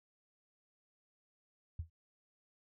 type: tone with exponential decay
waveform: sine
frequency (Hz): 82.41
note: E2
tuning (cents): 0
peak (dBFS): -34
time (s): 1.79-1.9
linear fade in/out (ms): 5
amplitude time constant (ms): 23
effects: none